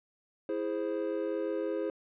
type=chord; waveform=triangle; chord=E augmented; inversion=none; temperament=equal; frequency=329.6 / 415.3 / 523.3 Hz; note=E4 / G#4 / B#4; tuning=0 / 0 / 0 cents; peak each=-33 dBFS; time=0.49-1.9 s; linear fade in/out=2 ms; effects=resampled to 8000 Hz